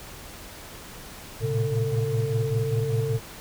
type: tone cluster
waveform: sine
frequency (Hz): 112.4 / 117.5 / 136.3 / 448.5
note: A2 / A#2 / C#3 / A4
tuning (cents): +37 / +14 / -29 / +33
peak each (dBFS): -27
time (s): 1.4-3.2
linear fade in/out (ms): 50
effects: tanh soft clip ceiling -15 dBFS + pink hiss -42 dBFS RMS until 3.4 s